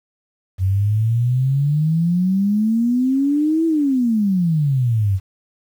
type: exponential two-way sweep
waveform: sine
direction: up then down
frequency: 91.8 to 331.4 to 91.8 Hz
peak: -14 dBFS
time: 0.58-5.2 s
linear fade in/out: 50 ms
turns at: 3.66 s
effects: 8-bit